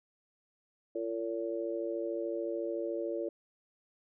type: harmonic tone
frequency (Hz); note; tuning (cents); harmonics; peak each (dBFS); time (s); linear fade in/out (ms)
113.7; A#2; -43; 3 / 4 / 5; -36 / -38 / -37; 0.95-3.29; 5
effects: none